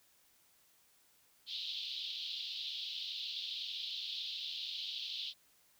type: band-pass noise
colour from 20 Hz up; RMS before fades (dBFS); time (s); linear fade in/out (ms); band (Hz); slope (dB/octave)
white; -42; 1.46-5.34; 50; 3100 to 4200; 48
effects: white hiss -69 dBFS RMS until 5.79 s